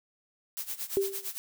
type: noise with tremolo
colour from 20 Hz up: blue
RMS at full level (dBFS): -34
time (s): 0.57-1.38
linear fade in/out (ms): 0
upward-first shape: sine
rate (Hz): 8.8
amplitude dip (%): 85
type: tone with exponential decay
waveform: sine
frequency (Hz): 392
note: G4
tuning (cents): 0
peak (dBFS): -20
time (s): 0.97-1.3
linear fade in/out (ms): 0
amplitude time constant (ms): 71
effects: none